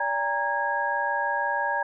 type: tone cluster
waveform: sine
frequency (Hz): 578 / 805 / 931 / 1645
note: D5 / G5 / A#5 / G#6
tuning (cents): -28 / +46 / -2 / -17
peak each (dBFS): -32 / -31 / -27 / -28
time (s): 0-1.83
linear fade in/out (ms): 5
effects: none